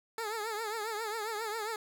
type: tone with vibrato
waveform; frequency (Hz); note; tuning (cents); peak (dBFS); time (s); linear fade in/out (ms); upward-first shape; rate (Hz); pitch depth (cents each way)
15% pulse; 436.3; A4; -15; -28; 0.18-1.76; 2; triangle; 7.4; 120
effects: none